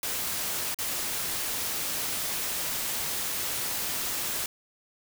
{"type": "noise with dropouts", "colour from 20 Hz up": "white", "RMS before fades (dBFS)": -31, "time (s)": [0.03, 4.46], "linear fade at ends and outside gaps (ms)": 2, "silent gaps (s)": [0.745, 0.787], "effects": []}